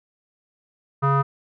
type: tone with low-pass filter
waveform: square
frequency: 138.59 Hz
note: C#3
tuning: in tune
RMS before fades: -19 dBFS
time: 1.02-1.23 s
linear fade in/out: 20 ms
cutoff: 1200 Hz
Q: 8.6
effects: none